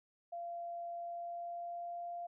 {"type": "tone with pitch glide", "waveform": "sine", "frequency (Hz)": [688, 694.4], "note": ["F5", "F5"], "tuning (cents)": [-26, -10], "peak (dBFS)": -40, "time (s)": [0.32, 2.27], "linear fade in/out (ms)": 10, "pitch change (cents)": 16, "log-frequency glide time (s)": [0.93, 2.13], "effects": []}